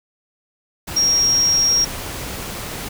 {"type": "tone in noise", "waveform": "sine", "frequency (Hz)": 5600, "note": "F8", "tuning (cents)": 4, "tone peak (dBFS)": -13, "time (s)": [0.96, 1.85], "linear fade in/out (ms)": 10, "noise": "pink", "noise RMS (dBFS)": -29, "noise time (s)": [0.87, 2.89], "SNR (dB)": 13, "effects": []}